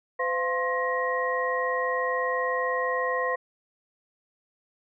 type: tone cluster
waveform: sine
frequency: 509 / 693 / 1061 / 1888 Hz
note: C5 / F5 / C6 / A#6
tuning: -48 / -14 / +24 / +22 cents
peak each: -28 / -34 / -29 / -30 dBFS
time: 0.19-3.36 s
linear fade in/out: 10 ms
effects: none

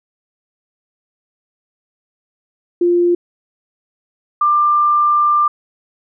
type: tone pair in turn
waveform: sine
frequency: 349.2 / 1189.6 Hz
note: F4 / D6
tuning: 0 / +22 cents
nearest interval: octave + major sixth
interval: 2122 cents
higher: second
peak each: -10 dBFS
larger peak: neither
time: 2.81-3.15 / 4.41-5.48 s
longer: second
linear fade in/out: 5 ms
effects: none

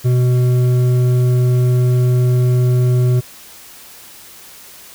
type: tone with hard clipping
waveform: triangle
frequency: 124.6 Hz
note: B2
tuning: 16 cents sharp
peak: -12 dBFS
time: 0.04-3.21 s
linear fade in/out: 20 ms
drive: 11 dB
effects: white hiss -39 dBFS RMS until 4.94 s

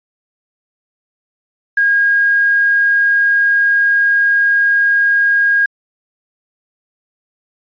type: tone with quantisation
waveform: sine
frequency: 1630 Hz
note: G#6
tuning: 33 cents flat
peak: -9 dBFS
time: 1.77-5.66 s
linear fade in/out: 5 ms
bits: 6
effects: resampled to 11025 Hz

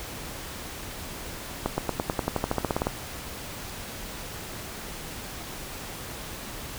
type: accelerating click train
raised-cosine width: 1 ms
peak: -10 dBFS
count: 16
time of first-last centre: 1.66-2.869 s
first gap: 120 ms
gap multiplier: 0.94
effects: pink hiss -38 dBFS RMS until 6.78 s

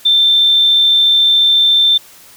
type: tone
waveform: sine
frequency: 3563 Hz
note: A7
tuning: 21 cents sharp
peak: -7 dBFS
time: 0.05-1.98 s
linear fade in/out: 10 ms
effects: white hiss -41 dBFS RMS until 2.36 s

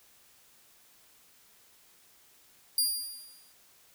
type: tone with exponential decay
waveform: 15% pulse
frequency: 4802 Hz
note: D8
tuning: 38 cents sharp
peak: -16 dBFS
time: 2.78-3.52 s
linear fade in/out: 2 ms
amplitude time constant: 160 ms
effects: white hiss -61 dBFS RMS until 3.94 s

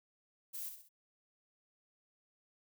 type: noise with echo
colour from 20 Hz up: violet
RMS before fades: -43 dBFS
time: 0.53-0.7 s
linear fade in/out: 20 ms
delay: 64 ms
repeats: 3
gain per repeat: -7 dB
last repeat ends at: 0.892 s
effects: none

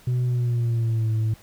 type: tone with pitch glide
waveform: sine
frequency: 124.4 to 110.19 Hz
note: B2 to A2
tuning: +13 to +3 cents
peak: -17 dBFS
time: 0.07-1.34 s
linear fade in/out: 5 ms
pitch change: -210 cents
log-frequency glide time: 0.26-1.11 s
effects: tanh soft clip ceiling -19 dBFS + pink hiss -52 dBFS RMS until 1.42 s

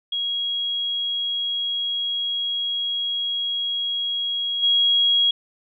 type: tone with level steps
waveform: sine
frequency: 3300 Hz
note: G#7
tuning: 12 cents flat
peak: -22 / -15 dBFS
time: 0.12-5.31 s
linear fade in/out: 5 ms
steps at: 4.62 s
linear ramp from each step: 20 ms
effects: none

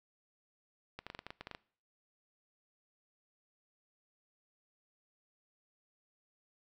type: clicks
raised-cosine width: 0.3 ms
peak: -27 dBFS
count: 11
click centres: 0.99 / 1.066 / 1.101 / 1.149 / 1.191 / 1.266 / 1.305 / 1.41 / 1.471 / 1.513 / 1.549 s
effects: noise-tail reverb RT60 0.5 s tail -22 dB re dry

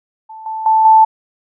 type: tone with level steps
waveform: sine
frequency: 880 Hz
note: A5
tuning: in tune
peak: -30 / -20 / -8 / -4 dBFS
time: 0.29-1.05 s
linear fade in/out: 10 ms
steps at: 0.46 / 0.66 / 0.85 s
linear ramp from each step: 2 ms
effects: none

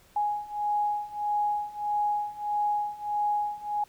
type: beating tone pair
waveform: sine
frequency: 830.6 / 832.2 Hz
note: G#5 / G#5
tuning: 0 / +3 cents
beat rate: 1.6 Hz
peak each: -30 / -28 dBFS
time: 0.16-3.84 s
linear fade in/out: 5 ms
effects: pink hiss -59 dBFS RMS until 3.88 s

